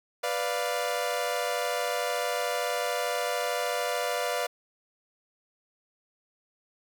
sawtooth chord, B diminished, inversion none, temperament equal, 493.9 / 587.3 / 698.5 Hz, B4 / D5 / F5, 0 / 0 / 0 cents, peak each -28 dBFS, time 0.23-4.47 s, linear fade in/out 10 ms, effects none

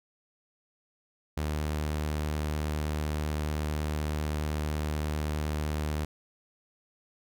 sawtooth tone, 75.8 Hz, D#2, 45 cents flat, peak -25 dBFS, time 1.37-6.05 s, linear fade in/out 5 ms, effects none

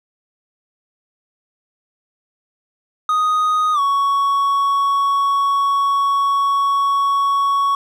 triangle tone with pitch glide, 1244.5 to 1115.1 Hz, D#6 to C#6, 0 to +10 cents, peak -12 dBFS, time 3.09-7.75 s, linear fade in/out 2 ms, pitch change -190 cents, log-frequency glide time 3.73-3.8 s, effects none

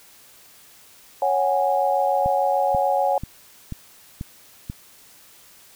sine chord, C# suspended fourth, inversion none, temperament equal with one note detuned, 554.4 / 740 / 826.8 Hz, C#5 / F#5 / G#5, 0 / 0 / -8 cents, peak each -22 dBFS, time 1.22-3.18 s, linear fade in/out 2 ms
click train, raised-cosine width 5 ms, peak -17 dBFS, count 6, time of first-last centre 2.26-4.699 s, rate 2.05 Hz
effects white hiss -50 dBFS RMS until 5.75 s

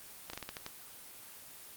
slowing click train, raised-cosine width 0.2 ms, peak -22 dBFS, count 7, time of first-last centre 0.3-0.664 s, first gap 34 ms, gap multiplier 1.23, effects white hiss -51 dBFS RMS until 1.76 s + Opus 24 kbps

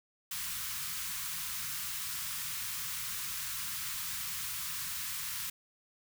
white band-stop noise, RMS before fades -38 dBFS, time 0.31-5.5 s, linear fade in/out 5 ms, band 190 to 1000 Hz, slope 48 dB/octave, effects none

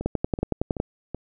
two click trains, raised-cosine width 2 ms, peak -17 / -9 dBFS, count 4 / 9, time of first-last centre 0.01-1.146 / 0.06-0.801 s, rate 2.64 / 10.8 Hz, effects none

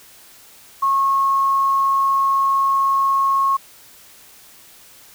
sine tone with quantisation, 1091 Hz, C#6, 28 cents flat, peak -14 dBFS, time 0.82-3.57 s, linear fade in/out 10 ms, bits 7, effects white hiss -46 dBFS RMS until 5.14 s

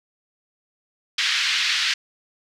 white band-pass noise, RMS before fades -22 dBFS, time 1.18-1.94 s, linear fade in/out 5 ms, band 1600 to 4500 Hz, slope 24 dB/octave, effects none

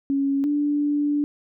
sine tone pair in turn, 276.7 / 291.9 Hz, C#4 / D4, -3 / -10 cents, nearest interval minor second, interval 93 cents, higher second, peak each -19 dBFS, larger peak neither, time 0.1-0.44 / 0.44-1.24 s, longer second, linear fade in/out 0 ms, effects none

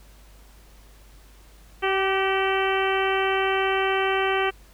harmonic tone with a mistuned harmonic, 384.5 Hz, G4, 33 cents flat, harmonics 1 / 2 / 3 / 4 / 5 / 6 / 7 / 8, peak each -24 / -27 / -29 / -30 / -31 / -32 / -32 / -33 dBFS, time 1.82-4.51 s, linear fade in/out 20 ms, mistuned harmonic 3, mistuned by +28 cents, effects added 50 Hz sine -48 dBFS peak until 4.73 s + pink hiss -55 dBFS RMS until 4.73 s

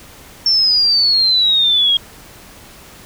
sine exponential sweep, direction down, 5440 to 3249 Hz, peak -10 dBFS, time 0.46-1.97 s, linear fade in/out 2 ms, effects pink hiss -40 dBFS RMS until 3.05 s

